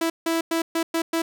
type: tone bursts at uneven times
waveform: sawtooth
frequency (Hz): 329.6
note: E4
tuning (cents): 0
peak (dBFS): -17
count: 6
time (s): 0.01-0.1 / 0.26-0.41 / 0.51-0.62 / 0.75-0.83 / 0.94-1.02 / 1.13-1.22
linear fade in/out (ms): 5
effects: none